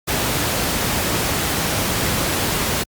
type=noise; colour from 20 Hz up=pink; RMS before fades=-20 dBFS; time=0.07-2.84 s; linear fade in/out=20 ms; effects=high-pass 60 Hz 12 dB/octave + Opus 48 kbps